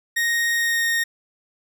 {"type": "tone with pitch glide", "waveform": "40% pulse", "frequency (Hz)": [1864.7, 1852.9], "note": ["A#6", "A#6"], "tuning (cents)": [0, -11], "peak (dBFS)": -18, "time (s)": [0.16, 1.04], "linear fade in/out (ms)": 10, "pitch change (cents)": -11, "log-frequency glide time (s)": [0.54, 0.87], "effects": []}